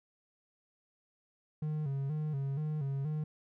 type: tone with vibrato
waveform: triangle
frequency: 145 Hz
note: D3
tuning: 22 cents flat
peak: -30 dBFS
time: 1.62-3.24 s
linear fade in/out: 5 ms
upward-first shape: square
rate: 2.1 Hz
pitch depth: 94 cents each way
effects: none